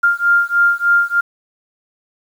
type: beating tone pair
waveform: sine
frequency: 1398 / 1401.3 Hz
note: F6 / F6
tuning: +1 / +5 cents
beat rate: 3.3 Hz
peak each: -14 dBFS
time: 0.03-1.21 s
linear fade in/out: 10 ms
effects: 7-bit